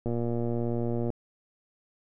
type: click train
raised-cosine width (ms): 2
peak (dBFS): -18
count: 124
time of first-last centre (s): 0.06-1.102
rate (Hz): 118
effects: none